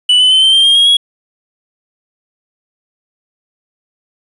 triangle tone with pitch steps, 2969 / 3017 / 3067 / 3117 / 3167 / 3219 / 3272 / 3325 Hz, F#7 / F#7 / G7 / G7 / G7 / G7 / G#7 / G#7, +5 / +33 / -38 / -11 / +17 / +45 / -26 / +1 cents, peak -4 dBFS, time 0.09-0.97 s, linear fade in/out 5 ms, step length 110 ms, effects resampled to 24000 Hz + 7-bit

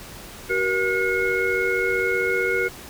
sine tone cluster, 379.6 / 475 / 1438 / 2172 Hz, F#4 / A#4 / F#6 / C#7, +44 / +33 / -50 / -36 cents, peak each -25 dBFS, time 0.49-2.69 s, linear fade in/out 20 ms, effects pink hiss -40 dBFS RMS until 2.89 s

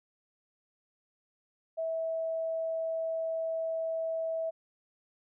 sine tone, 651 Hz, E5, 22 cents flat, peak -30 dBFS, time 1.77-4.51 s, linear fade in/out 20 ms, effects none

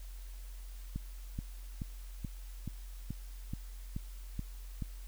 click train, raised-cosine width 5 ms, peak -25 dBFS, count 10, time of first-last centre 0.96-4.823 s, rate 2.33 Hz, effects added 44 Hz sine -43 dBFS peak until 5.07 s + white hiss -59 dBFS RMS until 5.07 s

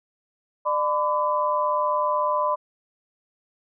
sine tone cluster, 599 / 1009 / 1165 Hz, D5 / B5 / D6, +34 / +37 / -14 cents, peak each -25 / -22 / -30 dBFS, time 0.65-2.56 s, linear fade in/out 20 ms, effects none

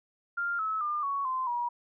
sine tone with pitch steps, 1396.9 / 1295.8 / 1202.1 / 1115.1 / 1034.5 / 959.6 Hz, F6 / E6 / D6 / C#6 / C6 / A#5, 0 / -30 / +40 / +10 / -20 / +50 cents, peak -28 dBFS, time 0.37-1.69 s, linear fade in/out 10 ms, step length 220 ms, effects none

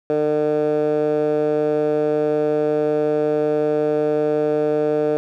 15% pulse tone with band-pass filter, 150.9 Hz, D3, 47 cents sharp, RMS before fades -19 dBFS, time 0.1-5.17 s, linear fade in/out 0 ms, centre 500 Hz, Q 2.7, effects none

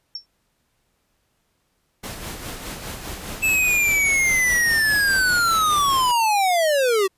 sine tone with exponential decay, 5450 Hz, F8, 43 cents flat, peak -24 dBFS, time 0.15-0.26 s, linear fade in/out 2 ms, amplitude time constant 22 ms
pink noise with tremolo, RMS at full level -31 dBFS, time 2.03-6.12 s, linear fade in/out 10 ms, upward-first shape sine, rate 4.9 Hz, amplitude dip 45%
square linear sweep, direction down, 2637 to 370 Hz, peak -17 dBFS, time 3.42-7.08 s, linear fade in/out 20 ms
effects pink hiss -69 dBFS RMS until 7.17 s + resampled to 32000 Hz

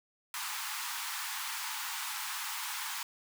pink high-pass noise, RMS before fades -38 dBFS, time 0.34-3.03 s, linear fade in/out 2 ms, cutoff 820 Hz, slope 96 dB/octave, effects none

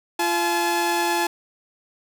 sawtooth tone pair together, 344.6 / 856.9 Hz, F4 / A5, -23 / -46 cents, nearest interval octave + major third, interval 1577 cents, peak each -20 / -18 dBFS, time 0.19-1.27 s, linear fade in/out 5 ms, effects none

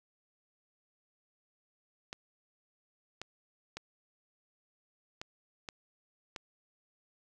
clicks, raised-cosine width 0.2 ms, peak -23 dBFS, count 6, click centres 2.129 / 3.216 / 3.77 / 5.215 / 5.688 / 6.362 s, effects none

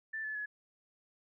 sine tone with pitch steps, 1767 / 1730.6 / 1695 Hz, A6 / A6 / G#6, +7 / -29 / +35 cents, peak -36 dBFS, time 0.13-0.46 s, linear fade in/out 10 ms, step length 110 ms, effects none

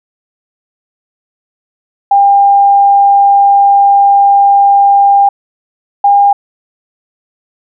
sine tone pair in turn, 800 / 806 Hz, G5 / G5, +35 / +48 cents, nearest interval unison, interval 13 cents, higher second, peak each -3 dBFS, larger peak neither, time 2.11-5.29 / 6.04-6.33 s, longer first, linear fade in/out 5 ms, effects none

